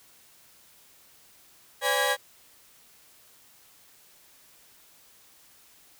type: tone cluster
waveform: 30% pulse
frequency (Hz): 507 / 575 / 816 / 1641 / 1923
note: B4 / D5 / G#5 / G#6 / B6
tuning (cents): +45 / -37 / -31 / -21 / -47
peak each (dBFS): -27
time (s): 1.81-2.17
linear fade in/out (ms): 50
effects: white hiss -57 dBFS RMS until 5.99 s